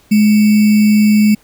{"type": "tone with sample-and-hold", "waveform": "sine", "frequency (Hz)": 211.4, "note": "G#3", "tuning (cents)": 31, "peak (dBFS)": -6, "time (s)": [0.11, 1.35], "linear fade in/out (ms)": 10, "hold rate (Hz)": 2450, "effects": ["pink hiss -50 dBFS RMS until 1.43 s"]}